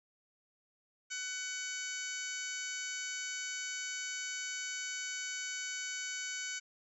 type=harmonic tone; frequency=750 Hz; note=F#5; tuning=23 cents sharp; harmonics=2 / 3 / 4 / 5 / 6 / 7 / 8 / 9 / 10; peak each=-43 / -44 / -47 / -54 / -50 / -54 / -44 / -46 / -49 dBFS; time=1.1-6.6 s; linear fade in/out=20 ms; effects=none